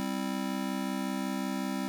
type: chord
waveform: square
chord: C major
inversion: second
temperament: just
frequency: 196.22 / 261.6 / 327 Hz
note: G3 / C4 / E4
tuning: +2 / 0 / -14 cents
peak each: -35 / -35 / -40 dBFS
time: 0-1.88 s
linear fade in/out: 0 ms
effects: none